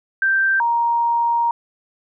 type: tone pair in turn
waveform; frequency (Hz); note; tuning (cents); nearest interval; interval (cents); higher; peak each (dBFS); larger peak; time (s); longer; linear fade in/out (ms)
sine; 1568 / 937.5; G6 / A#5; 0 / +10; major sixth; 890; first; -14 / -15; first; 0.22-0.6 / 0.6-1.51; second; 2
effects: none